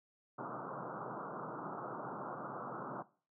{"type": "band-pass noise", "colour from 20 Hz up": "white", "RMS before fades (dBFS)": -44, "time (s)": [0.38, 3.03], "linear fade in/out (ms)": 10, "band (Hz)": [120, 1400], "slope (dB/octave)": 96, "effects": ["noise-tail reverb RT60 0.4 s tail -19 dB re dry"]}